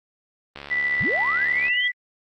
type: click train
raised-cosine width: 0.3 ms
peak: -19 dBFS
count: 81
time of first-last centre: 0.56-1.682 s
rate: 71.3 Hz
type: tone with tremolo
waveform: sine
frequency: 1975.5 Hz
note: B6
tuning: in tune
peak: -19 dBFS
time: 0.7-1.92 s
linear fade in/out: 20 ms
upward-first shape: square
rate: 14 Hz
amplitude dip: 25%
type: linear sweep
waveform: sine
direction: up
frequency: 65.41 to 3327 Hz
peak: -25 dBFS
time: 1-1.88 s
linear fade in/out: 10 ms
effects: Opus 24 kbps